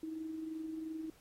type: tone with amplitude modulation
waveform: sine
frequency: 318.3 Hz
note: D#4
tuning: 39 cents sharp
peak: -37 dBFS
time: 0.03-1.1 s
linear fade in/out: 2 ms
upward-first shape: sine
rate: 22.9 Hz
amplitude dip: 45%
effects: pink hiss -66 dBFS RMS until 1.2 s + AAC 48 kbps